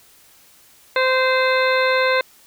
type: harmonic tone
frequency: 518 Hz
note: C5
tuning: 17 cents flat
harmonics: 1 / 2 / 3 / 4 / 5 / 7 / 8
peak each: -18 / -22 / -22 / -23 / -28 / -29 / -30 dBFS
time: 0.96-2.21 s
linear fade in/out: 2 ms
effects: white hiss -51 dBFS RMS until 2.46 s